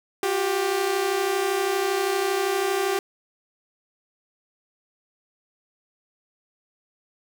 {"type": "tone pair together", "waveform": "sawtooth", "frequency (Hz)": [359.4, 392], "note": ["F4", "G4"], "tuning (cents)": [50, 0], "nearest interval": "major second", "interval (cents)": 150, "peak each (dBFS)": [-24, -19], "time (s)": [0.23, 2.99], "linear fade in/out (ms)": 2, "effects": []}